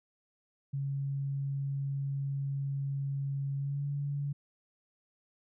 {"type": "tone with pitch glide", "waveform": "sine", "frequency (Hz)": [138.59, 142.4], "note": ["C#3", "C#3"], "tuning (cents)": [0, 47], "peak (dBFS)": -31, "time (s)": [0.73, 4.33], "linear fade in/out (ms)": 10, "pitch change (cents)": 47, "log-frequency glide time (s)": [3.56, 3.85], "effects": []}